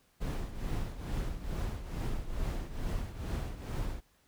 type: noise with tremolo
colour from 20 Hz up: brown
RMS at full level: -32 dBFS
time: 0.2-4.01 s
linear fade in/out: 20 ms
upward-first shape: triangle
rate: 2.3 Hz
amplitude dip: 75%
effects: pink hiss -69 dBFS RMS until 4.27 s